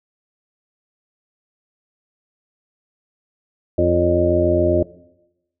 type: harmonic tone with a mistuned harmonic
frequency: 87.31 Hz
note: F2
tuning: in tune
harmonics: 1 / 2 / 3 / 4 / 5 / 6 / 7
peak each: -21 / -27 / -24 / -18 / -28 / -24 / -18 dBFS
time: 3.78-4.83 s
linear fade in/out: 5 ms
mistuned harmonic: 6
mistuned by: +68 cents
effects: noise-tail reverb RT60 0.9 s tail -19 dB re dry